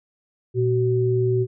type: tone pair together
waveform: sine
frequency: 118.7 / 376.8 Hz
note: A#2 / F#4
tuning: +32 / +32 cents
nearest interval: octave + minor sixth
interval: 2000 cents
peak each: -20 dBFS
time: 0.54-1.47 s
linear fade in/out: 50 ms
effects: none